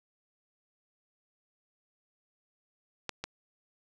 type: clicks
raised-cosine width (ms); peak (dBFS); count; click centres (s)
0.2; -16 / -18; 2; 3.093 / 3.24
effects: none